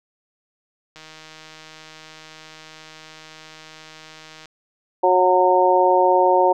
click train, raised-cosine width 0.2 ms, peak -24 dBFS, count 550, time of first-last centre 0.96-4.457 s, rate 157 Hz
harmonic tone, 182.8 Hz, F#3, 21 cents flat, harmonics 2 / 3 / 4 / 5, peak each -19 / -18 / -19 / -17 dBFS, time 5.03-6.53 s, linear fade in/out 10 ms
effects none

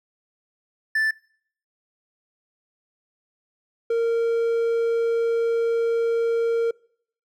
triangle tone pair in turn, 1760 / 462 Hz, A6 / A#4, 0 / -16 cents, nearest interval octave + major seventh, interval 2316 cents, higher first, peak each -17 dBFS, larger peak neither, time 0.95-1.11 / 3.9-6.71 s, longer second, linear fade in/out 5 ms, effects noise-tail reverb RT60 0.6 s tail -24 dB re dry

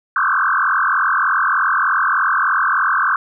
sine tone with frequency modulation, 1318.5 Hz, E6, in tune, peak -13 dBFS, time 0.16-3.16 s, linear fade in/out 2 ms, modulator 43.3 Hz, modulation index 6.2, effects none

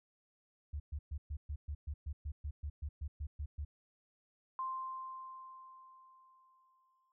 sine tone bursts, 73.42 Hz, D2, in tune, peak -37 dBFS, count 16, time 0.73-3.65 s, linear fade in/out 10 ms, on 70 ms, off 120 ms
sine tone with exponential decay, 1046.5 Hz, C6, in tune, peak -35 dBFS, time 4.59-7.12 s, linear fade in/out 1 ms, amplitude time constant 550 ms
effects none

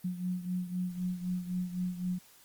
sine beating tone pair, 179.9 / 183.8 Hz, F#3 / F#3, -48 / -11 cents, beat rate 3.9 Hz, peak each -33 / -38 dBFS, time 0.04-2.19 s, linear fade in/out 10 ms, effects white hiss -59 dBFS RMS until 2.44 s + Opus 32 kbps

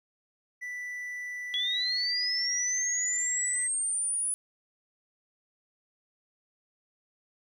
triangle tone, 1975.5 Hz, B6, in tune, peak -33 dBFS, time 0.61-3.68 s, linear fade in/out 20 ms
sine linear sweep, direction up, 3322 to 9956 Hz, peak -27 dBFS, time 1.54-4.34 s, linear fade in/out 0 ms
effects none

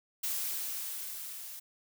blue noise with level ramp, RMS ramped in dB -33 to -45 dBFS, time 0.23-1.6 s, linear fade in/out 10 ms, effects none

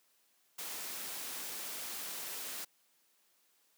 white noise, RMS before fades -42 dBFS, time 0.58-2.65 s, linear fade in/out 10 ms, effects white hiss -72 dBFS RMS until 3.77 s + high-pass 200 Hz 12 dB/octave

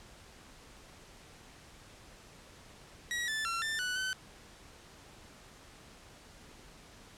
sawtooth tone with pitch steps, 1914 / 1755 / 1359 / 1783 / 1483 / 1520 Hz, A#6 / A6 / F6 / A6 / F#6 / F#6, +45 / -5 / -48 / +22 / +4 / +46 cents, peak -29 dBFS, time 3.11-4.13 s, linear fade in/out 0 ms, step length 170 ms, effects pink hiss -55 dBFS RMS until 7.17 s + low-pass 9000 Hz 12 dB/octave

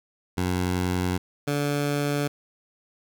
15% pulse tone pair in turn, 90.7 / 144.56 Hz, F#2 / D3, -34 / -27 cents, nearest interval minor sixth, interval 807 cents, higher second, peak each -17 dBFS, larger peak neither, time 0.37-1.18 / 1.47-2.28 s, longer neither, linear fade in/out 10 ms, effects none

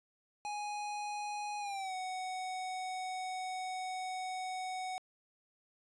square tone with pitch glide, 830.6 to 744.3 Hz, G#5 to F#5, 0 to +10 cents, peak -38 dBFS, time 0.45-4.98 s, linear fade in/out 0 ms, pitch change -190 cents, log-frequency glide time 1.59-1.94 s, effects resampled to 22050 Hz + 12-bit

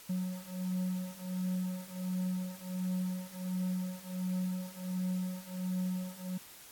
triangle beating tone pair, 182.8 / 184.2 Hz, F#3 / F#3, -21 / -7 cents, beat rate 1.4 Hz, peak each -35 / -34 dBFS, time 0.09-6.38 s, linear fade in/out 10 ms, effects white hiss -53 dBFS RMS until 6.71 s + AAC 64 kbps

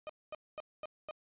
35% pulse tone bursts, 616 Hz, D#5, 17 cents flat, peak -38 dBFS, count 5, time 0.07-1.11 s, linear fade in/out 0 ms, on 24 ms, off 230 ms, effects resampled to 8000 Hz

